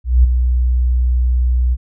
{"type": "tone with ADSR envelope", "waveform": "sine", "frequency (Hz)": 61.74, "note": "B1", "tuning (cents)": 0, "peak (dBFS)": -4, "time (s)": [0.04, 1.77], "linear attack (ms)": 200, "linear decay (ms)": 12, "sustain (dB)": -7, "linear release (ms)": 41, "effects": []}